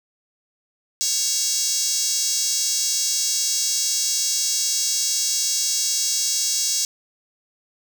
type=tone with high-pass filter; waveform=5% pulse; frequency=554.4 Hz; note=C#5; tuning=in tune; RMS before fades=-22 dBFS; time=1.01-6.85 s; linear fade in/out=0 ms; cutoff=6200 Hz; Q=1.9; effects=none